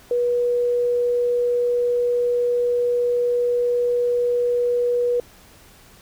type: tone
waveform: sine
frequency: 484.8 Hz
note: B4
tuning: 32 cents flat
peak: -17 dBFS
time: 0.11-5.2 s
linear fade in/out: 2 ms
effects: pink hiss -49 dBFS RMS until 6.01 s